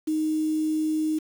sine tone with quantisation, 311.1 Hz, D#4, in tune, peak -22 dBFS, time 0.07-1.19 s, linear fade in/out 10 ms, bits 7, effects none

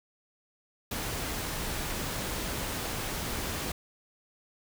pink noise, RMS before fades -34 dBFS, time 0.91-3.72 s, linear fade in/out 5 ms, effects none

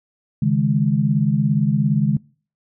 sine chord, C# suspended second, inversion none, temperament just, 138.59 / 155.92 / 207.9 Hz, C#3 / D#3 / G#3, 0 / +4 / +2 cents, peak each -19 dBFS, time 0.42-2.17 s, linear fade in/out 5 ms, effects noise-tail reverb RT60 0.4 s tail -22 dB re dry

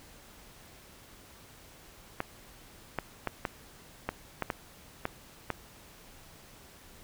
clicks, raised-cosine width 0.5 ms, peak -15 dBFS, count 9, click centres 2.204 / 2.987 / 3.273 / 3.452 / 4.09 / 4.423 / 4.502 / 5.054 / 5.503 s, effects pink hiss -54 dBFS RMS until 7.03 s

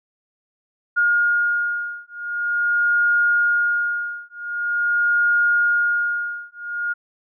sine beating tone pair, 1424 / 1424.45 Hz, F6 / F6, +33 / +34 cents, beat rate 0.45 Hz, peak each -20 / -20 dBFS, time 0.96-6.94 s, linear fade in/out 20 ms, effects none

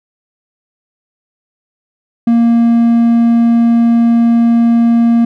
triangle tone, 233.1 Hz, A#3, in tune, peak -4 dBFS, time 2.27-5.25 s, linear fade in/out 5 ms, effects none

